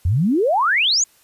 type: exponential sweep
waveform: sine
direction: up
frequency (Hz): 78.3 to 7180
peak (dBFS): -14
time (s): 0.05-1.04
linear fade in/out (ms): 5
effects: white hiss -55 dBFS RMS until 1.23 s + resampled to 32000 Hz